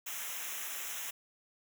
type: noise with comb filter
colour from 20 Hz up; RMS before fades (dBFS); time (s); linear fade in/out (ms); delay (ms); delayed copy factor
white; -40; 0.06-1.11; 10; 0.22; -0.9
effects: none